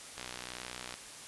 click train, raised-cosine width 0.2 ms, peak -23 dBFS, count 48, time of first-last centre 0.18-0.941 s, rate 61.8 Hz, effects white hiss -48 dBFS RMS until 1.27 s + resampled to 24000 Hz

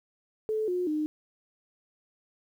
sine tone with pitch steps, 434.5 / 359.9 / 305.3 Hz, A4 / F#4 / D#4, -22 / -48 / -33 cents, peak -26 dBFS, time 0.49-1.06 s, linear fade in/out 0 ms, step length 190 ms, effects 10-bit

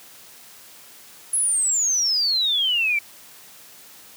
sine exponential sweep, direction down, 10820 to 2289 Hz, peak -18 dBFS, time 1.33-2.99 s, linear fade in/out 5 ms, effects white hiss -46 dBFS RMS until 4.16 s + high-pass 100 Hz 12 dB/octave

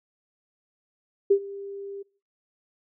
sine tone with ADSR envelope, 397.7 Hz, G4, 25 cents sharp, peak -13 dBFS, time 1.3-2.03 s, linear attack 11 ms, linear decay 77 ms, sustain -21 dB, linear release 14 ms, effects noise-tail reverb RT60 0.5 s tail -26 dB re dry

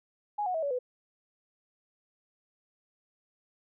sine tone with pitch steps, 830.6 / 731.5 / 644.2 / 567.3 / 499.6 Hz, G#5 / F#5 / E5 / C#5 / B4, 0 / -20 / -40 / +40 / +20 cents, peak -28 dBFS, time 0.38-0.79 s, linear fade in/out 10 ms, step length 82 ms, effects none

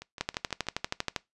two click trains, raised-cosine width 0.2 ms, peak -24 / -11 dBFS, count 5 / 13, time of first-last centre 0.02-0.668 / 0.21-1.162 s, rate 6.17 / 12.6 Hz, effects noise-tail reverb RT60 0.2 s tail -22 dB re dry + resampled to 24000 Hz

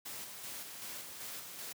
white noise with tremolo, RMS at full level -44 dBFS, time 0.05-1.73 s, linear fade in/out 10 ms, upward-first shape square, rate 2.6 Hz, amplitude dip 35%, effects high-pass 100 Hz 12 dB/octave

